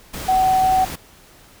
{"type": "tone in noise", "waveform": "sine", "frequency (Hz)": 753, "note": "F#5", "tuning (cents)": 30, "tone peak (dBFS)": -13, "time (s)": [0.28, 0.85], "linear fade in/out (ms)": 10, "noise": "pink", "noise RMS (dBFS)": -30, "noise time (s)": [0.13, 0.96], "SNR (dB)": 14, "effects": ["pink hiss -48 dBFS RMS until 1.6 s"]}